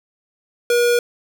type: tone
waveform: square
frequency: 480 Hz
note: B4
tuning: 49 cents flat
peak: -14 dBFS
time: 0.7-0.99 s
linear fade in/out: 2 ms
effects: none